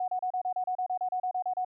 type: tone bursts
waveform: sine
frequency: 736 Hz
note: F#5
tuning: 9 cents flat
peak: -27 dBFS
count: 15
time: 0-1.648 s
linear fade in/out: 5 ms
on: 80 ms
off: 32 ms
effects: none